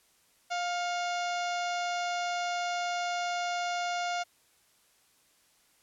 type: harmonic tone with a mistuned harmonic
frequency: 703 Hz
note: F5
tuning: 11 cents sharp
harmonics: 1 / 2 / 3 / 4 / 5 / 6 / 7 / 8 / 9 / 10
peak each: -31 / -37 / -41 / -43 / -45 / -47 / -48 / -49 / -50 / -51 dBFS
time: 0.5-4.24 s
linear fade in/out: 20 ms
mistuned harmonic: 3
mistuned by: +55 cents
effects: white hiss -66 dBFS RMS until 5.82 s + low-pass 12000 Hz 12 dB/octave